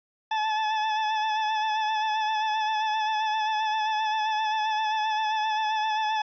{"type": "tone with vibrato", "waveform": "40% pulse", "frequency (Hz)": 865, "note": "A5", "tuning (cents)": -30, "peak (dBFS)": -23, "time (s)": [0.31, 6.22], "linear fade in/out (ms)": 5, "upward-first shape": "sine", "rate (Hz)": 7.6, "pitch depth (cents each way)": 33, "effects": ["resampled to 11025 Hz", "10-bit"]}